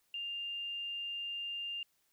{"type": "tone", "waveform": "sine", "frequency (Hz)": 2800, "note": "F7", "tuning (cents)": 4, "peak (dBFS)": -37, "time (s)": [0.14, 1.83], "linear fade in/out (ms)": 2, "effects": ["white hiss -75 dBFS RMS until 2.12 s"]}